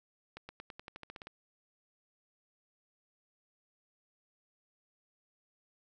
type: accelerating click train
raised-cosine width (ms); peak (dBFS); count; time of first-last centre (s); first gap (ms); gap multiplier
0.3; -29; 12; 0.37-1.271; 120; 0.92
effects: none